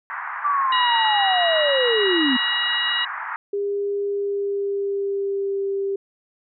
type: band-pass noise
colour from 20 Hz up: pink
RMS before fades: -30 dBFS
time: 0.1-3.36 s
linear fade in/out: 0 ms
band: 890 to 1900 Hz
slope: 48 dB/octave
type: linear sweep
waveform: sine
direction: down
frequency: 1174.7 to 240.2 Hz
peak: -18 dBFS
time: 0.44-2.37 s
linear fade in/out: 10 ms
type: harmonic tone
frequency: 959 Hz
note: A#5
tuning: 49 cents sharp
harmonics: 2 / 3 / 4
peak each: -24 / -23 / -27 dBFS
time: 0.72-3.05 s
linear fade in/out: 5 ms
type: tone with pitch glide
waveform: sine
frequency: 403.4 to 394.2 Hz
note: G4 to G4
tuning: +50 to +10 cents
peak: -21 dBFS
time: 3.53-5.96 s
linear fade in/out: 5 ms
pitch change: -40 cents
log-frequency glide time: 4.05-5.65 s
effects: none